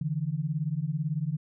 sine beating tone pair, 143.9 / 161.9 Hz, D3 / E3, -35 / -31 cents, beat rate 18 Hz, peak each -30 dBFS, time 0.01-1.37 s, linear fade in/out 5 ms, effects none

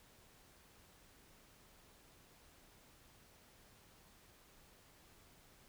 silence, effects pink hiss -65 dBFS RMS until 5.68 s

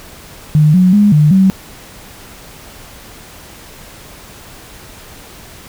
sine tone with pitch steps, 151.9 / 183.2 / 206.3 / 150.3 / 190.8 Hz, D#3 / F#3 / G#3 / D3 / G3, -41 / -17 / -11 / +40 / -47 cents, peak -5 dBFS, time 0.55-1.5 s, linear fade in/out 0 ms, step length 190 ms, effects pink hiss -36 dBFS RMS until 5.68 s

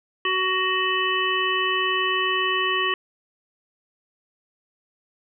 harmonic tone, 373.5 Hz, F#4, 16 cents sharp, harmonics 1 / 3 / 5 / 7 / 8, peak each -28 / -25 / -26 / -29 / -26 dBFS, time 0.25-2.94 s, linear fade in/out 2 ms, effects none

